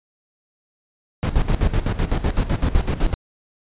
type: noise with tremolo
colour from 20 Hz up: brown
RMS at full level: -17 dBFS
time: 1.23-3.14 s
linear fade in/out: 0 ms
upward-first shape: square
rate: 7.9 Hz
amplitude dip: 75%
effects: resampled to 8000 Hz